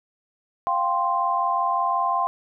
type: chord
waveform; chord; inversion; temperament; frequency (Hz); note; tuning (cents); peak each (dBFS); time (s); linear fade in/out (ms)
sine; F suspended second; none; equal; 698.5 / 784 / 1046.5; F5 / G5 / C6; 0 / 0 / 0; -26 / -26 / -22; 0.67-2.27; 0
effects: none